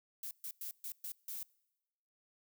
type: noise bursts at uneven times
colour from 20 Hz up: violet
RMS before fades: -43 dBFS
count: 6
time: 0.23-0.31 / 0.44-0.51 / 0.61-0.71 / 0.84-0.92 / 1.04-1.12 / 1.28-1.43 s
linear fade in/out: 2 ms
effects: noise-tail reverb RT60 1.0 s tail -25 dB re dry